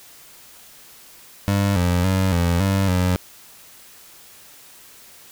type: tone with pitch steps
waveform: 25% pulse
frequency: 99.9 / 88.5 / 94.7 / 86.3 / 97.3 / 90.8 Hz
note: G2 / F2 / F#2 / F2 / G2 / F#2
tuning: +33 / +23 / +41 / -20 / -12 / -32 cents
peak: -13 dBFS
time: 1.48-3.16 s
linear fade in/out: 0 ms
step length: 280 ms
effects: white hiss -46 dBFS RMS until 5.31 s